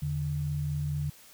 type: tone pair together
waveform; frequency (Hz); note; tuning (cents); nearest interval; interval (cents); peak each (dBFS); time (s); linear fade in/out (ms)
sine; 82.18 / 146.6; E2 / D3; -5 / -3; minor seventh; 1002; -35 / -29; 0.02-1.1; 5
effects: white hiss -54 dBFS RMS until 1.33 s